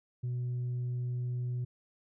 sine tone with tanh clipping, 123.47 Hz, B2, in tune, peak -32 dBFS, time 0.23-1.65 s, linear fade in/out 10 ms, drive 1 dB, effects none

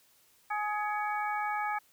harmonic tone with a mistuned harmonic, 419.3 Hz, G#4, 17 cents sharp, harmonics 2 / 3 / 4 / 5, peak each -32 / -36 / -38 / -40 dBFS, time 0.5-1.79 s, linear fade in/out 10 ms, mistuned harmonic 5, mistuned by +120 cents, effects white hiss -65 dBFS RMS until 1.92 s

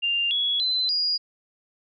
sine tone with pitch steps, 2794 / 3361 / 4044 / 4865 Hz, F7 / G#7 / B7 / D#8, 0 / +20 / +40 / -40 cents, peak -21 dBFS, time 0.02-1.18 s, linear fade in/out 20 ms, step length 290 ms, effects none

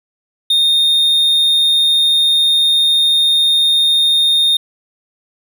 triangle tone, 3673 Hz, A#7, 26 cents flat, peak -8 dBFS, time 0.5-4.57 s, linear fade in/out 5 ms, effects none

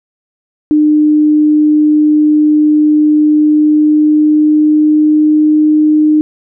sine tone with pitch glide, 302.4 to 305.4 Hz, D#4 to D#4, -49 to -32 cents, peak -5 dBFS, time 0.71-6.21 s, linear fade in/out 0 ms, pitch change +17 cents, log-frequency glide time 3.29-5.6 s, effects none

